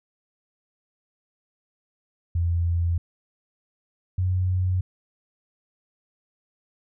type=tone pair in turn; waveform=sine; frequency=85.3 / 91.91 Hz; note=F2 / F#2; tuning=-40 / -11 cents; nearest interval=minor second; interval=129 cents; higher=second; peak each=-20 dBFS; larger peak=neither; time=2.35-2.98 / 4.18-4.81 s; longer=neither; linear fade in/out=5 ms; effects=none